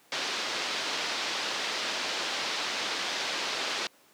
white low-pass noise, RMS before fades -32 dBFS, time 0.12-3.87 s, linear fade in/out 2 ms, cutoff 5000 Hz, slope 24 dB/octave, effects pink hiss -60 dBFS RMS until 4.13 s + high-pass 300 Hz 12 dB/octave

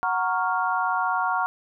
sine chord, Gb major seventh, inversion none, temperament equal, 740 / 932.3 / 1108.7 / 1396.9 Hz, Gb5 / Bb5 / Db6 / F6, 0 / 0 / 0 / 0 cents, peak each -27 dBFS, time 0.03-1.46 s, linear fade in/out 0 ms, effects none

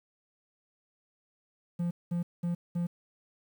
triangle tone bursts, 173 Hz, F3, 16 cents flat, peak -26 dBFS, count 4, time 1.79-2.87 s, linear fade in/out 10 ms, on 120 ms, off 200 ms, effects 10-bit

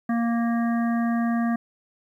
harmonic tone, 233.1 Hz, A#3, in tune, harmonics 1 / 3 / 5 / 7 / 8, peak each -21 / -31 / -35 / -38 / -39 dBFS, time 0.09-1.56 s, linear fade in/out 5 ms, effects 10-bit

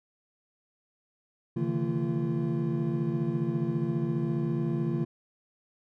triangle tone cluster, 135.9 / 150.9 / 165.4 / 225.6 / 343.4 Hz, C#3 / D3 / E3 / A3 / F4, -34 / +47 / +6 / +44 / -29 cents, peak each -31 dBFS, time 1.56-5.05 s, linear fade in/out 10 ms, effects none

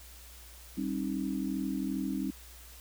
sine chord, C minor, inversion second, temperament equal with one note detuned, 196 / 268.5 / 311.1 Hz, G3 / C4 / Eb4, 0 / +45 / 0 cents, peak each -35 / -34 / -36 dBFS, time 0.77-2.31 s, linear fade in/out 10 ms, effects added 60 Hz sine -51 dBFS peak until 2.8 s + white hiss -53 dBFS RMS until 2.8 s

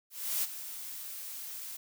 blue noise with ADSR envelope, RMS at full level -30 dBFS, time 0.1-1.77 s, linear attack 330 ms, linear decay 31 ms, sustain -12 dB, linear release 8 ms, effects none

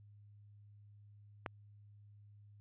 click, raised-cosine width 0.5 ms, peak -23 dBFS, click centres 1.462 s, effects added 103 Hz sine -57 dBFS peak until 2.6 s + resampled to 8000 Hz

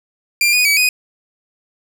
sawtooth tone with pitch steps, 2384 / 2473 / 2282 / 2492 Hz, D7 / D#7 / C#7 / D#7, +25 / -11 / +50 / +2 cents, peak -8 dBFS, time 0.41-0.89 s, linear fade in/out 2 ms, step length 120 ms, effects none

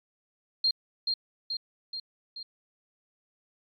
sine tone with echo, 4207 Hz, C8, 9 cents sharp, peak -21 dBFS, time 0.64-0.71 s, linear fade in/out 5 ms, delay 430 ms, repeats 4, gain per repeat -4 dB, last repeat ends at 2.43 s, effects MP3 48 kbps

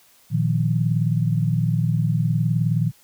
sine chord, Bb suspended fourth, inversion none, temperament just, 116.54 / 155.39 / 174.81 Hz, Bb2 / Eb3 / F3, 0 / -2 / +2 cents, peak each -21 / -21 / -25 dBFS, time 0.3-2.92 s, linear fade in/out 50 ms, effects white hiss -55 dBFS RMS until 3.03 s

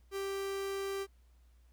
45% pulse tone, 392 Hz, G4, in tune, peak -35 dBFS, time 0.11-1.07 s, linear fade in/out 50 ms, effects added 60 Hz sine -60 dBFS peak until 1.72 s + pink hiss -75 dBFS RMS until 1.72 s

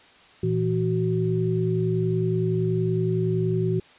sine tone cluster, 115.8 / 166.5 / 372.8 Hz, A#2 / E3 / F#4, -11 / +18 / +13 cents, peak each -25 dBFS, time 0.43-3.8 s, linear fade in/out 5 ms, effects white hiss -52 dBFS RMS until 3.98 s + resampled to 8000 Hz

